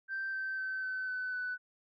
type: tone with pitch steps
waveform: sine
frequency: 1565 / 1550.6 / 1536.3 / 1522.2 / 1508.2 / 1494.3 Hz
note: G6 / G6 / G6 / F#6 / F#6 / F#6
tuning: -3 / -19 / -35 / +49 / +33 / +17 cents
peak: -33 dBFS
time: 0.08-1.58 s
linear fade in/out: 50 ms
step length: 250 ms
effects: tanh soft clip ceiling -30 dBFS